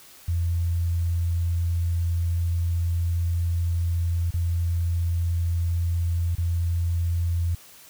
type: tone with dropouts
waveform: sine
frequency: 85.3 Hz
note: F2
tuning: 40 cents flat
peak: -21 dBFS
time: 0.28-7.55 s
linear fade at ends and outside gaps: 5 ms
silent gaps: 4.307-4.339 / 6.352-6.381 s
effects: white hiss -49 dBFS RMS until 7.89 s